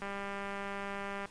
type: click train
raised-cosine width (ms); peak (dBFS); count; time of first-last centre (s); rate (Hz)
0.5; -25; 247; 0.02-1.256; 199
effects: pink hiss -56 dBFS RMS until 1.3 s + resampled to 22050 Hz